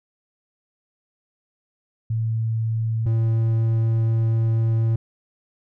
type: tone pair in turn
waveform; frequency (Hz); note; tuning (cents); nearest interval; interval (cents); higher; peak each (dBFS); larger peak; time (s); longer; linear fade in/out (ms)
sine / triangle; 112.3 / 113.02; A2 / A2; +36 / +47; unison; 11; second; -20 / -15; second; 2.1-3.06 / 3.06-4.96; second; 5
effects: none